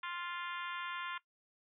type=harmonic tone; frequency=349.2 Hz; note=F4; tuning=in tune; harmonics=3 / 4 / 5 / 6 / 7 / 8 / 9 / 10; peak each=-43 / -45 / -47 / -49 / -50 / -51 / -52 / -53 dBFS; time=0.03-1.18 s; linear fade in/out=5 ms; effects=noise-tail reverb RT60 0.1 s tail -18 dB re dry